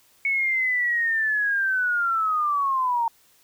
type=linear sweep; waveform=sine; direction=down; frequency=2219 to 909 Hz; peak=-20 dBFS; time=0.25-3.08 s; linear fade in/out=2 ms; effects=white hiss -59 dBFS RMS until 3.43 s